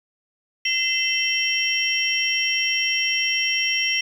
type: tone cluster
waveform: sine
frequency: 2049 / 2653 / 3099 / 5580 Hz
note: C7 / E7 / G7 / F8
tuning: -37 / +10 / -21 / -2 cents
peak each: -25 dBFS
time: 0.65-4.01 s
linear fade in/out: 5 ms
effects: 8-bit